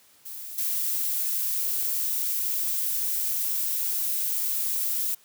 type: noise with level steps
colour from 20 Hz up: violet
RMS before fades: -38 / -27 dBFS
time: 0.25-5.15 s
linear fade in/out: 10 ms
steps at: 0.58 s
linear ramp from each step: 2 ms
effects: white hiss -58 dBFS RMS until 5.24 s + high-pass 80 Hz 12 dB/octave